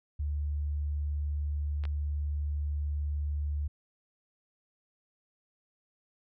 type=tone; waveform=sine; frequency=73.42 Hz; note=D2; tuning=in tune; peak=-29 dBFS; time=0.19-3.68 s; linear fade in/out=10 ms
type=clicks; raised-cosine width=0.3 ms; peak=-30 / -27 dBFS; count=2; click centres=1.838 / 1.853 s
effects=none